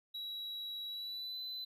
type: tone with pitch glide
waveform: triangle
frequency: 3887 to 4019 Hz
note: B7 to B7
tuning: -28 to +30 cents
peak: -39 dBFS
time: 0.14-1.65 s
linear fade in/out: 10 ms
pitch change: +58 cents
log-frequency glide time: 0.86-1.39 s
effects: none